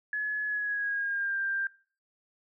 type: tone with pitch glide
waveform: sine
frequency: 1700 to 1586.2 Hz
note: G#6 to G6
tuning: +40 to +20 cents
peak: -28 dBFS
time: 0.13-1.67 s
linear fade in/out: 2 ms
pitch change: -120 cents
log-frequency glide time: 0.46-1.38 s
effects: noise-tail reverb RT60 0.4 s tail -20 dB re dry